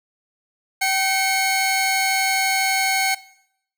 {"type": "tone pair together", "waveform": "sawtooth", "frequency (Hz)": [770, 2178], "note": ["G5", "C#7"], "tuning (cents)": [-31, -31], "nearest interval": "octave + tritone", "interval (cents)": 1800, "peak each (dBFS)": -17, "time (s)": [0.81, 3.15], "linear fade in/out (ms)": 10, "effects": ["noise-tail reverb RT60 0.7 s tail -19 dB re dry"]}